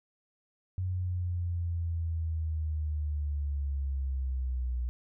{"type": "linear sweep", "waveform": "sine", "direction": "down", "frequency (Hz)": [92.5, 60.5], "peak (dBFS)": -29, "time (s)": [0.78, 4.89], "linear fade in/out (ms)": 0, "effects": []}